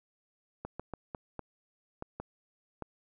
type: clicks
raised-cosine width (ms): 1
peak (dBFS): -24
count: 8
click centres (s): 0.65 / 0.796 / 0.937 / 1.148 / 1.393 / 2.024 / 2.2 / 2.823
effects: none